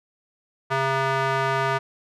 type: tone with band-pass filter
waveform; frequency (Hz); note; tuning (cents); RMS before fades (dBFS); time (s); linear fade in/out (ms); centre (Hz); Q
square; 134.6; C3; +49; -23; 0.7-1.79; 20; 1200; 1.2
effects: none